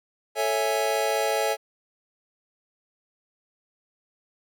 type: chord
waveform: square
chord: A major seventh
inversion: none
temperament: equal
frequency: 440 / 554.4 / 659.3 / 830.6 Hz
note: A4 / C#5 / E5 / G#5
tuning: 0 / 0 / 0 / 0 cents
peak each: -29 dBFS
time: 0.35-1.57 s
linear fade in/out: 50 ms
effects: none